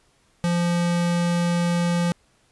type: tone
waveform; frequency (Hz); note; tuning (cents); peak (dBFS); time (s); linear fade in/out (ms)
square; 173.1; F3; -15; -20; 0.44-2.12; 0
effects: pink hiss -62 dBFS RMS until 2.51 s + resampled to 24000 Hz